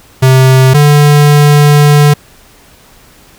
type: tone pair in turn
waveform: square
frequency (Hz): 130.81 / 146.83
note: C3 / D3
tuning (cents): 0 / 0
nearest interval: major second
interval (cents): 200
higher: second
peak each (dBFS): -3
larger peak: neither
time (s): 0.22-0.74 / 0.74-2.14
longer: second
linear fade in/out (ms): 10
effects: pink hiss -41 dBFS RMS until 3.38 s